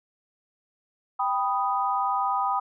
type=chord; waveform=sine; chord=G augmented; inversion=none; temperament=equal with one note detuned; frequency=788.1 / 987.8 / 1244.5 Hz; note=G5 / B5 / D#6; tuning=+9 / 0 / 0 cents; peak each=-27 dBFS; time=1.19-2.6 s; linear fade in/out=10 ms; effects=none